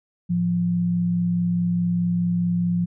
sine tone pair together, 109.87 / 174.61 Hz, A2 / F3, -2 / 0 cents, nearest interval minor sixth, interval 802 cents, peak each -30 / -19 dBFS, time 0.29-2.86 s, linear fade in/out 20 ms, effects none

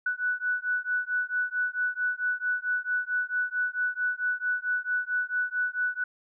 sine beating tone pair, 1481 / 1485.5 Hz, F#6 / F#6, +1 / +6 cents, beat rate 4.5 Hz, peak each -29 dBFS, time 0.06-6.04 s, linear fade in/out 5 ms, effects none

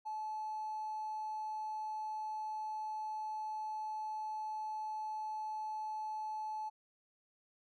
triangle tone with hard clipping, 863 Hz, A5, 34 cents flat, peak -38 dBFS, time 0.05-6.7 s, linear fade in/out 20 ms, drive 3 dB, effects none

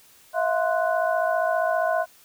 sine tone cluster, 649 / 704 / 1043 / 1482 Hz, E5 / F5 / C6 / F#6, -27 / +14 / -6 / +2 cents, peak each -23 / -25 / -30 / -29 dBFS, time 0.33-2.06 s, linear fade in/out 50 ms, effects white hiss -54 dBFS RMS until 2.24 s

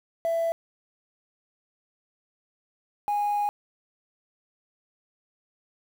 sine tone pair in turn, 665 / 824.5 Hz, E5 / G#5, +15 / -13 cents, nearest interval major third, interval 372 cents, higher second, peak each -21 dBFS, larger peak neither, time 0.25-0.52 / 3.08-3.49 s, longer second, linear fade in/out 0 ms, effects tanh soft clip ceiling -21 dBFS + 8-bit

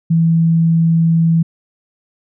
sine tone, 164.81 Hz, E3, in tune, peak -9 dBFS, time 0.1-1.43 s, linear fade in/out 10 ms, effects none

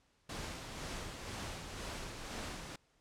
pink noise with tremolo, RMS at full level -42 dBFS, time 0.29-2.76 s, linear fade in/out 5 ms, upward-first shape sine, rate 2 Hz, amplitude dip 40%, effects pink hiss -73 dBFS RMS until 3 s + low-pass 8000 Hz 12 dB/octave

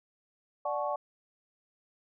sine chord, D major seventh, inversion none, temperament equal with one note detuned, 587.3 / 740 / 863.9 / 1108.7 Hz, D5 / F#5 / A5 / C#6, 0 / 0 / -32 / 0 cents, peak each -33 / -36 / -36 / -36 dBFS, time 0.65-0.96 s, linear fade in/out 5 ms, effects none

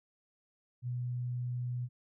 sine tone, 123.2 Hz, B2, 4 cents flat, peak -33 dBFS, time 0.82-1.89 s, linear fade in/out 50 ms, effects none

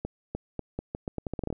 accelerating click train, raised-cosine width 2 ms, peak -18 dBFS, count 14, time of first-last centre 0.05-1.527 s, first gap 300 ms, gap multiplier 0.81, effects none

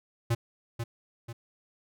square tone with echo, 116.54 Hz, A#2, in tune, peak -24 dBFS, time 0.3-0.35 s, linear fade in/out 10 ms, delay 490 ms, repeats 2, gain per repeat -7 dB, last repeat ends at 1.33 s, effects none

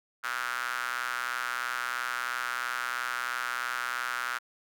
square tone with high-pass filter, 61.5 Hz, B1, 7 cents flat, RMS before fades -33 dBFS, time 0.23-4.39 s, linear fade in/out 20 ms, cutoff 1400 Hz, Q 4.8, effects none

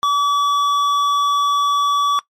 triangle tone with hard clipping, 1145 Hz, D6, 44 cents flat, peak -15 dBFS, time 0.03-2.19 s, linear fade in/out 0 ms, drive 12 dB, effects noise-tail reverb RT60 0.1 s tail -21 dB re dry + MP3 64 kbps

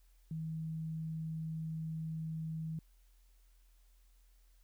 sine tone, 159.7 Hz, D#3, 45 cents sharp, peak -37 dBFS, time 0.31-2.79 s, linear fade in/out 2 ms, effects added 42 Hz sine -62 dBFS peak until 4.63 s + white hiss -75 dBFS RMS until 4.63 s

